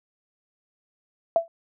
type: tone with exponential decay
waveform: sine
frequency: 668 Hz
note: E5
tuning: 23 cents sharp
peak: -12 dBFS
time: 1.36-1.48 s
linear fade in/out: 1 ms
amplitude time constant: 25 ms
effects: none